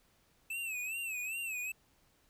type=tone with vibrato; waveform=square; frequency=2612 Hz; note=E7; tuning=17 cents flat; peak=-37 dBFS; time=0.5-1.72 s; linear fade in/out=5 ms; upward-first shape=sine; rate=2.5 Hz; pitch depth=110 cents each way; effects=pink hiss -70 dBFS RMS until 2.29 s